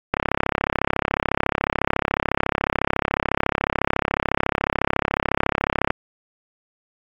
click train, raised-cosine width 0.5 ms, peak -3 dBFS, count 197, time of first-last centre 0.14-5.905 s, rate 34 Hz, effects AAC 64 kbps

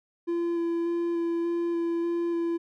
triangle tone with vibrato, 339.6 Hz, F4, 48 cents flat, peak -23 dBFS, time 0.27-2.58 s, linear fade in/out 20 ms, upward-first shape square, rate 1.7 Hz, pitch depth 10 cents each way, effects none

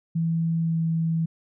sine tone with pitch glide, 164.81 to 163.48 Hz, E3 to E3, 0 to -14 cents, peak -21 dBFS, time 0.15-1.26 s, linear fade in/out 10 ms, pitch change -14 cents, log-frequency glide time 0.61-0.78 s, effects none

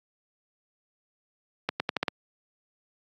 accelerating click train, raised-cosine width 0.3 ms, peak -9 dBFS, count 6, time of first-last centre 1.69-2.082 s, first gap 110 ms, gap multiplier 0.83, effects high-pass 150 Hz 12 dB/octave + AAC 64 kbps

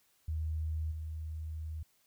sine tone with level steps, 78.7 Hz, D#2, 20 cents sharp, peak -32 / -37 dBFS, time 0.28-1.83 s, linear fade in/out 5 ms, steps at 0.91 s, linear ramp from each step 10 ms, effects white hiss -71 dBFS RMS until 2.06 s

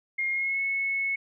sine tone with pitch glide, 2132 to 2197 Hz, C7 to C#7, +32 to -16 cents, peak -25 dBFS, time 0.18-1.16 s, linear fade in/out 10 ms, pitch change +52 cents, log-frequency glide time 0.3-0.61 s, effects none

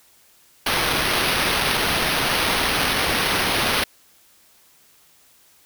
white noise with sample-and-hold, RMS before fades -21 dBFS, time 0.66-3.84 s, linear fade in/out 5 ms, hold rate 7350 Hz, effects white hiss -55 dBFS RMS until 5.65 s

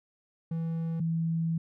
triangle / sine tone pair in turn, 164.3 / 164.3 Hz, E3 / E3, -5 / -5 cents, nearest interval unison, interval 0 cents, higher neither, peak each -27 / -26 dBFS, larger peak second, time 0.51-1 / 1-1.58 s, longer second, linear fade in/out 5 ms, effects none

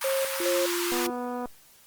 pink high-pass noise, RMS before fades -31 dBFS, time 0.01-1.07 s, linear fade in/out 5 ms, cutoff 890 Hz, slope 96 dB/octave
sine tone with tremolo, 537 Hz, C5, 45 cents sharp, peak -24 dBFS, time 0.04-0.66 s, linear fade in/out 5 ms, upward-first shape square, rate 2.4 Hz, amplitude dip 65%
sine tone, 348.1 Hz, F4, 6 cents flat, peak -28 dBFS, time 0.4-1.1 s, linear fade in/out 2 ms
click train, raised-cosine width 1 ms, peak -21 dBFS, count 133, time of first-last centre 0.92-1.457 s, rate 246 Hz
effects white hiss -56 dBFS RMS until 1.86 s + Opus 32 kbps

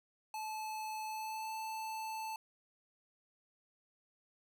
square tone with pitch glide, 867 to 880.1 Hz, A5 to A5, -26 to 0 cents, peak -40 dBFS, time 0.34-2.36 s, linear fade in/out 2 ms, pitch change +26 cents, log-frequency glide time 1.05-1.54 s, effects none

